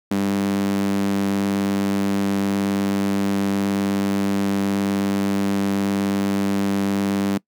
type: tone with high-pass filter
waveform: sawtooth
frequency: 99.1 Hz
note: G2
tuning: 19 cents sharp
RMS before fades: -21 dBFS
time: 0.11-7.38 s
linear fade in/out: 5 ms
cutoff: 230 Hz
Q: 5.3
effects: noise-tail reverb RT60 0.1 s tail -23 dB re dry